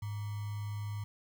sine tone with sample-and-hold, 103.83 Hz, G#2, in tune, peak -35 dBFS, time 0.02-1.04 s, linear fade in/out 5 ms, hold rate 1050 Hz, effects none

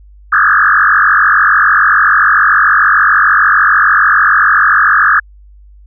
sine tone with frequency modulation, 1456 Hz, F#6, 28 cents flat, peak -5 dBFS, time 0.32-5.2 s, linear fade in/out 10 ms, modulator 46.8 Hz, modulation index 5.8, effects added 50 Hz sine -36 dBFS peak until 5.86 s

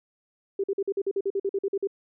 sine tone bursts, 393.9 Hz, G4, 8 cents sharp, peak -23 dBFS, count 14, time 0.59-1.873 s, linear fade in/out 5 ms, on 48 ms, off 47 ms, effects none

